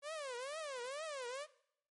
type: tone with vibrato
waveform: sawtooth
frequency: 555 Hz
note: C#5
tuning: 2 cents sharp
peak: -38 dBFS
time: 0.02-1.47 s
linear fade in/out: 50 ms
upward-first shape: triangle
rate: 2.2 Hz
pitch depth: 290 cents each way
effects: noise-tail reverb RT60 0.7 s tail -19 dB re dry + MP3 48 kbps